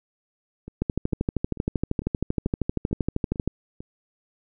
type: two click trains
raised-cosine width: 3 ms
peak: -24 / -10 dBFS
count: 8 / 35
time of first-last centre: 0.68-3.805 / 0.82-3.476 s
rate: 2.24 / 12.8 Hz
effects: none